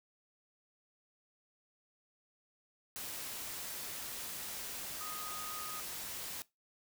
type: tone in noise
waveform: sine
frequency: 1244.5 Hz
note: D#6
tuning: in tune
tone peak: -45 dBFS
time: 5.01-5.8 s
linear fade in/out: 0 ms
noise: white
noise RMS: -43 dBFS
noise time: 2.96-6.42 s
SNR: -5 dB
effects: noise-tail reverb RT60 0.2 s tail -20 dB re dry